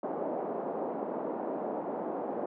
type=band-pass noise; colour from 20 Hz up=white; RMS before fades=-35 dBFS; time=0.03-2.46 s; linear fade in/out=5 ms; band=230 to 750 Hz; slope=24 dB/octave; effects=none